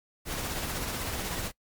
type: noise with tremolo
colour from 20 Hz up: pink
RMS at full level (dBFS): -32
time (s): 0.25-1.52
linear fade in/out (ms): 50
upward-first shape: sine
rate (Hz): 16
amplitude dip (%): 30
effects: noise-tail reverb RT60 0.1 s tail -23 dB re dry + MP3 96 kbps